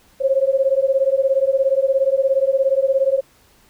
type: beating tone pair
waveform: sine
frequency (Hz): 530 / 547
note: C5 / C#5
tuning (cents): +22 / -23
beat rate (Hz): 17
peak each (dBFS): -17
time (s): 0.2-3.21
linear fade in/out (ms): 20
effects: pink hiss -54 dBFS RMS until 3.69 s